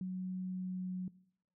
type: tone with pitch glide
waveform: sine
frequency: 185 to 183.72 Hz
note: F#3 to F#3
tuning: 0 to -12 cents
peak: -36 dBFS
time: 0.01-1.08 s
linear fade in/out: 2 ms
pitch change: -12 cents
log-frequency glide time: 0.42-0.96 s
effects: noise-tail reverb RT60 0.7 s tail -20 dB re dry

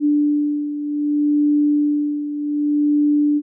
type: beating tone pair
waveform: sine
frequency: 294.2 / 294.85 Hz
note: D4 / D4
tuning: +3 / +7 cents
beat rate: 0.65 Hz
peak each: -16 / -22 dBFS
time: 0-3.42 s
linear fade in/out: 50 ms
effects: none

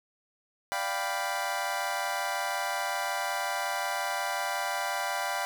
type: chord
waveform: 25% pulse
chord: G dominant seventh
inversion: second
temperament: equal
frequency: 587.3 / 698.5 / 784 / 987.8 Hz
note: D5 / F5 / G5 / B5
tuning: 0 / 0 / 0 / 0 cents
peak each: -34 / -31 / -30 / -31 dBFS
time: 0.72-5.45 s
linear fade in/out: 0 ms
effects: none

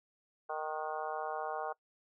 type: harmonic tone with a mistuned harmonic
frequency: 155 Hz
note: D#3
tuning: 6 cents flat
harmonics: 3 / 4 / 5 / 6 / 7 / 8 / 9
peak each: -43 / -42 / -39 / -46 / -44 / -47 / -47 dBFS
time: 0.49-1.73 s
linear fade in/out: 10 ms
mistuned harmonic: 9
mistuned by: +53 cents
effects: noise-tail reverb RT60 0.1 s tail -23 dB re dry

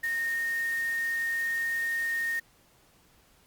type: tone in noise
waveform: sine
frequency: 1845 Hz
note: A#6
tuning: 18 cents flat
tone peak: -27 dBFS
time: 0.03-2.4 s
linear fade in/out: 10 ms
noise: white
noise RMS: -45 dBFS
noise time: 0.03-2.4 s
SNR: +15 dB
effects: pink hiss -62 dBFS RMS until 3.46 s + Opus 48 kbps

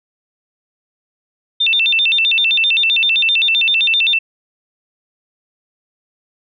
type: tone with vibrato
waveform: sine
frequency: 3100 Hz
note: G7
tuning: 20 cents flat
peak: -11 dBFS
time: 1.6-4.19 s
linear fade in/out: 10 ms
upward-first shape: square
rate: 7.7 Hz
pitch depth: 260 cents each way
effects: none

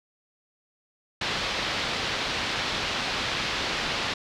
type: low-pass noise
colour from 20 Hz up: white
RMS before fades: -29 dBFS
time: 1.21-4.14 s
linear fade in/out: 5 ms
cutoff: 4300 Hz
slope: 24 dB/octave
effects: none

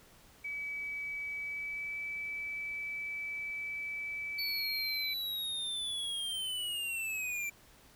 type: tone with pitch glide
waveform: sine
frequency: 2286 to 2305 Hz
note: D7 to D7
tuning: -47 to -33 cents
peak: -36 dBFS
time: 0.44-5.14 s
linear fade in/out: 10 ms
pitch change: +14 cents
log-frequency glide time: 1.4-1.97 s
type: linear sweep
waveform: square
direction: down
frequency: 4490 to 2337 Hz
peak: -35 dBFS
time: 4.38-7.5 s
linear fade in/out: 10 ms
effects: pink hiss -60 dBFS RMS until 7.95 s

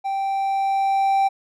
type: tone with level ramp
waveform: triangle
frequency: 782 Hz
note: G5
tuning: 4 cents flat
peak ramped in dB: -20 to -13 dBFS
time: 0.04-1.29 s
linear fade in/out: 20 ms
effects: none

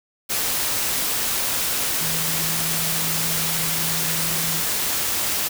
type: tone in noise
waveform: sine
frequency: 163.1 Hz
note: E3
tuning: 18 cents flat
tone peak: -31 dBFS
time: 2-4.62 s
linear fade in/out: 20 ms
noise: white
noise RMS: -23 dBFS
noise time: 0.29-5.49 s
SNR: -11 dB
effects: none

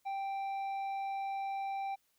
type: tone with tanh clipping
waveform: sine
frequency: 784 Hz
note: G5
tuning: in tune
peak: -36 dBFS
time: 0.05-1.96 s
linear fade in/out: 20 ms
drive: 7 dB
effects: white hiss -75 dBFS RMS until 2.18 s

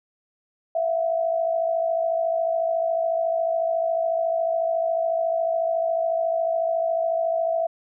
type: tone pair together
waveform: sine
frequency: 659.3 / 713.3 Hz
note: E5 / F5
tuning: 0 / +36 cents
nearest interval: minor second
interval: 136 cents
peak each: -21 / -28 dBFS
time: 0.75-7.67 s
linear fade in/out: 5 ms
effects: none

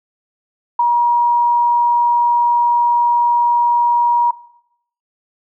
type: tone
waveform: sine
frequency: 954 Hz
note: A#5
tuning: 40 cents sharp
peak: -10 dBFS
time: 0.79-4.31 s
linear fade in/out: 5 ms
effects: noise-tail reverb RT60 0.7 s tail -17 dB re dry

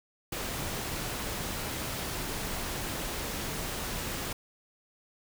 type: noise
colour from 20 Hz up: pink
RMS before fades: -35 dBFS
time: 0.32-4.33 s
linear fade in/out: 5 ms
effects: none

